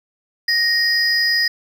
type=tone pair together; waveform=triangle; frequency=1864.7 / 4973 Hz; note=A#6 / D#8; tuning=0 / -2 cents; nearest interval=octave + perfect fourth; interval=1698 cents; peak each=-16 dBFS; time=0.48-1.48 s; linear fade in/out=5 ms; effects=none